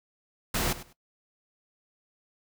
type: noise with echo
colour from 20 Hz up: pink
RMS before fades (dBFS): -28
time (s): 0.54-0.73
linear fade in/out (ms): 5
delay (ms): 100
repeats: 2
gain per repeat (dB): -15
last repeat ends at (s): 0.93
effects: noise-tail reverb RT60 0.1 s tail -17 dB re dry